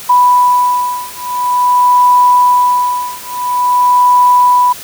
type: beating tone pair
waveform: sine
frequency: 987.8 / 988.28 Hz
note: B5 / B5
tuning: 0 / +1 cents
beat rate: 0.48 Hz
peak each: -10 dBFS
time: 0.09-4.73 s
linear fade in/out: 10 ms
effects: white hiss -29 dBFS RMS until 4.83 s